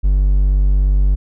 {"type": "tone", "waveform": "triangle", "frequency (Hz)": 48.5, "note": "G1", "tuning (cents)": -18, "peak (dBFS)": -8, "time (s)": [0.03, 1.16], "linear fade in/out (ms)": 20, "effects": []}